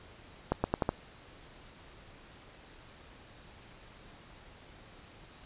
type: accelerating click train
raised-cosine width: 1 ms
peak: -13 dBFS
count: 5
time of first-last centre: 0.52-0.891 s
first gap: 120 ms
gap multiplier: 0.83
effects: pink hiss -54 dBFS RMS until 5.45 s + resampled to 8000 Hz